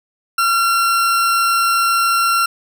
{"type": "tone", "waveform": "40% pulse", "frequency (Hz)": 1367, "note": "F6", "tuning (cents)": -37, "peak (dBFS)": -12, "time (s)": [0.38, 2.46], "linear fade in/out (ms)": 5, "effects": []}